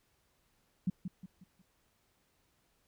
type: tone with echo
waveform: sine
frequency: 183.4 Hz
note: F#3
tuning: 15 cents flat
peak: -27 dBFS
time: 0.87-0.9 s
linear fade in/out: 5 ms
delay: 180 ms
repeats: 4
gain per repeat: -8 dB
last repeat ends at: 1.62 s
effects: pink hiss -74 dBFS RMS until 2.87 s